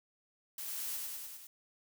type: noise with echo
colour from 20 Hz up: blue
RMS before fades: -42 dBFS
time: 0.58-0.97 s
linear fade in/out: 2 ms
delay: 100 ms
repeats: 5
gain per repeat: -2 dB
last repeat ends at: 1.47 s
effects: none